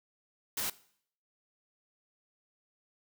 white noise, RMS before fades -34 dBFS, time 0.57-0.7 s, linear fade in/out 5 ms, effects noise-tail reverb RT60 0.6 s tail -19 dB re dry

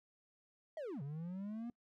triangle linear two-way sweep, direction down then up, 662 to 134.7 to 241.9 Hz, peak -39 dBFS, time 0.77-1.7 s, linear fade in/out 2 ms, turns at 1.02 s, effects noise-tail reverb RT60 0.1 s tail -25 dB re dry

